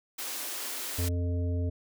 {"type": "high-pass noise", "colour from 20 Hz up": "white", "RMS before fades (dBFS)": -36, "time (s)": [0.18, 1.09], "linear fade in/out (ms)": 10, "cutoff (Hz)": 240, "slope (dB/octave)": 96}
{"type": "harmonic tone", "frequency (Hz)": 87.6, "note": "F2", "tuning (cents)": 6, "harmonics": [1, 3, 5, 7], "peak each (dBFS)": [-27, -37, -41, -44], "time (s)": [0.98, 1.7], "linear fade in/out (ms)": 10}
{"effects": []}